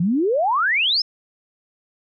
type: exponential sweep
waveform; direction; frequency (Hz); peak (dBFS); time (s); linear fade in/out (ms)
sine; up; 160.4 to 5350; -16; 0-1.02; 5
effects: none